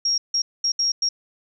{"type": "tone bursts at uneven times", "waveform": "sine", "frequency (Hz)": 5588, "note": "F8", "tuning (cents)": 0, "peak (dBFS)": -18, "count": 5, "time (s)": [[0.05, 0.18], [0.34, 0.42], [0.64, 0.72], [0.79, 0.92], [1.02, 1.09]], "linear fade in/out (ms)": 5, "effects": []}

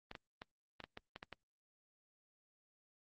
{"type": "clicks", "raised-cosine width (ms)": 0.3, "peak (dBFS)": -30, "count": 9, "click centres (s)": [0.114, 0.152, 0.419, 0.803, 0.84, 0.974, 1.161, 1.229, 1.327], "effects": ["Opus 24 kbps"]}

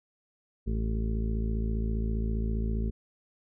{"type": "harmonic tone", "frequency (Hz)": 55, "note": "A1", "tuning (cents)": 0, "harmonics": [1, 2, 3, 4, 5, 6, 7, 8], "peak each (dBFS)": [-28, -35, -41, -35, -49, -50, -42, -47], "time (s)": [0.66, 2.91], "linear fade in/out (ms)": 20, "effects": []}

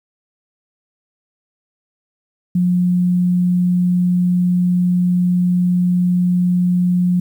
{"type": "tone", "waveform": "sine", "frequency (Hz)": 178.8, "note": "F3", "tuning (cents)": 41, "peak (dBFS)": -12, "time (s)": [2.55, 7.2], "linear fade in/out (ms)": 5, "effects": ["8-bit"]}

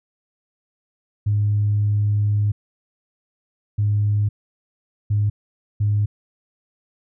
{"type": "tone bursts at uneven times", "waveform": "sine", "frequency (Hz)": 103.83, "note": "G#2", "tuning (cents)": 0, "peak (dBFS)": -15, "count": 4, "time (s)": [[1.26, 2.52], [3.78, 4.29], [5.1, 5.3], [5.8, 6.06]], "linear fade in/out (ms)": 10, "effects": ["tanh soft clip ceiling -11 dBFS"]}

